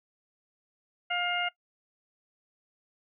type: harmonic tone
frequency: 707 Hz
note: F5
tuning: 21 cents sharp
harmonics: 1 / 2 / 3 / 4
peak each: -33 / -33 / -33 / -33 dBFS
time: 1.1-1.49 s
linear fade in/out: 10 ms
effects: noise-tail reverb RT60 0.1 s tail -19 dB re dry